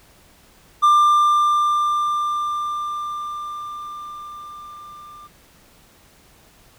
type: tone with level ramp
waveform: triangle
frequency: 1191 Hz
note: D6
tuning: 24 cents sharp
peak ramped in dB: -8 to -37 dBFS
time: 0.82-5.28 s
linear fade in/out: 20 ms
effects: pink hiss -52 dBFS RMS until 6.78 s